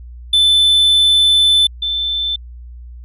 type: tone pair in turn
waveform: triangle / sine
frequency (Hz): 3520 / 3536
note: A7 / A7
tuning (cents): 0 / +8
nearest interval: unison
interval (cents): 8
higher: second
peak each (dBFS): -7 / -16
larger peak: first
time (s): 0.33-1.67 / 1.82-2.36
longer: first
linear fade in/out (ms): 5
effects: added 60 Hz sine -31 dBFS peak until 3.04 s + resampled to 32000 Hz